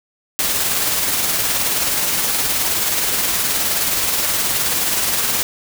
white noise with tremolo, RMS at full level -17 dBFS, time 0.39-5.43 s, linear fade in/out 0 ms, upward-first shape triangle, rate 19 Hz, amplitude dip 35%, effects none

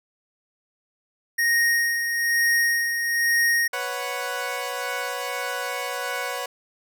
square tone with tremolo, 1864.7 Hz, A#6, in tune, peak -18 dBFS, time 1.38-3.68 s, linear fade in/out 10 ms, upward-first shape sine, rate 1.1 Hz, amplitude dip 50%
15% pulse chord, B suspended second, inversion none, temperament equal, 493.9 / 554.4 / 740 Hz, B4 / C#5 / F#5, 0 / 0 / 0 cents, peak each -25 dBFS, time 3.73-6.46 s, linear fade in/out 5 ms
effects none

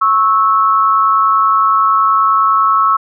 sine tone pair together, 1100 / 1310.4 Hz, C#6 / E6, -14 / -11 cents, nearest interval minor third, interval 303 cents, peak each -11 dBFS, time 0.01-2.97 s, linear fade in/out 10 ms, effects none

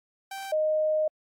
sawtooth / sine tone pair in turn, 780 / 619.1 Hz, G5 / D#5, -9 / -9 cents, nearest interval major third, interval 400 cents, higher first, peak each -31 / -22 dBFS, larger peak second, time 0.31-0.52 / 0.52-1.08 s, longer second, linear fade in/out 5 ms, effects AAC 64 kbps

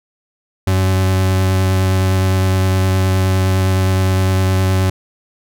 40% pulse tone with vibrato, 94.3 Hz, F#2, 33 cents sharp, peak -11 dBFS, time 0.67-4.9 s, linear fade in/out 5 ms, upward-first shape sine, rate 9.7 Hz, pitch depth 11 cents each way, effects none

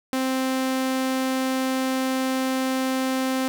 sawtooth tone, 261.6 Hz, C4, in tune, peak -18 dBFS, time 0.13-3.48 s, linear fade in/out 0 ms, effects none

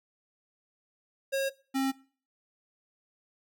square tone pair in turn, 543 / 268.2 Hz, C#5 / C4, -36 / +43 cents, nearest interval octave, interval 1221 cents, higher first, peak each -27 dBFS, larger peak neither, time 1.32-1.5 / 1.74-1.92 s, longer neither, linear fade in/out 20 ms, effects noise-tail reverb RT60 0.4 s tail -20 dB re dry

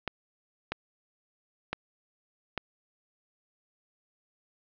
clicks, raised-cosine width 0.3 ms, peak -14 dBFS, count 4, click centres 0.077 / 0.72 / 1.73 / 2.577 s, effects low-pass 4000 Hz 12 dB/octave

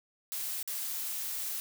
blue noise with dropouts, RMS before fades -36 dBFS, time 0.32-1.6 s, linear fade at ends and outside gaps 0 ms, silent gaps 0.628-0.676 s, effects none

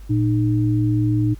sine tone pair together, 115 / 305.5 Hz, A#2 / D#4, -23 / -32 cents, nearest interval octave + perfect fourth, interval 1691 cents, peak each -17 / -20 dBFS, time 0.09-1.35 s, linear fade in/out 20 ms, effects added 50 Hz sine -35 dBFS peak until 1.39 s + pink hiss -53 dBFS RMS until 1.39 s

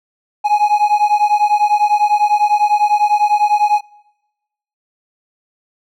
triangle beating tone pair, 830.6 / 840.6 Hz, G#5 / G#5, 0 / +21 cents, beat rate 10 Hz, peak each -11 / -12 dBFS, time 0.44-3.81 s, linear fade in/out 20 ms, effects noise-tail reverb RT60 1.0 s tail -25 dB re dry

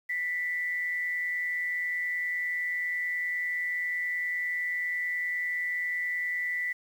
sine tone with amplitude modulation, 1975.5 Hz, B6, in tune, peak -26 dBFS, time 0.09-6.73 s, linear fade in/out 10 ms, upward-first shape sine, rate 170 Hz, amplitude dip 45%, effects 9-bit

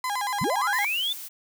35% pulse tone with vibrato, 911 Hz, A#5, 40 cents flat, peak -24 dBFS, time 0.04-0.85 s, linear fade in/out 2 ms, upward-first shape square, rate 8.7 Hz, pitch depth 190 cents each way
sine linear sweep, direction up, 98.8 to 3604 Hz, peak -24 dBFS, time 0.41-1.13 s, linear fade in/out 5 ms
blue noise, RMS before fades -38 dBFS, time 0.72-1.29 s, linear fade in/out 20 ms
effects none

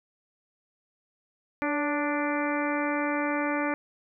harmonic tone with a mistuned harmonic, 293.7 Hz, D4, in tune, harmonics 1 / 2 / 3 / 4 / 5 / 6 / 7 / 8, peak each -29 / -32 / -34 / -35 / -36 / -37 / -37 / -38 dBFS, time 1.62-3.74 s, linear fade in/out 0 ms, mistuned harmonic 2, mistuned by -35 cents, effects none

